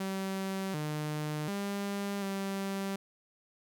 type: tone with pitch steps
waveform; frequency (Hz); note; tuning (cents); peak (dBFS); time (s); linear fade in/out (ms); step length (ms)
sawtooth; 192.3 / 151.5 / 200.3 / 195.5; G3 / D#3 / G3 / G3; -33 / -46 / +38 / -4; -29; 0-2.96; 5; 740
effects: none